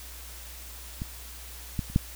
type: clicks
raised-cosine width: 5 ms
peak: -20 / -15 / -29 / -8 dBFS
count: 4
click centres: 1.019 / 1.792 / 1.9 / 1.961 s
effects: added 60 Hz sine -44 dBFS peak until 2.15 s + white hiss -45 dBFS RMS until 2.15 s